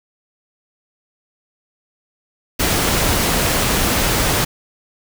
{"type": "noise", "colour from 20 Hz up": "pink", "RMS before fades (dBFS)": -17, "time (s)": [2.59, 4.45], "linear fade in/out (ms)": 10, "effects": []}